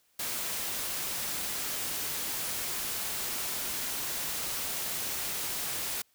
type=noise; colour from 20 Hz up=white; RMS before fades=-34 dBFS; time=0.19-6.02 s; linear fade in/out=5 ms; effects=white hiss -69 dBFS RMS until 6.14 s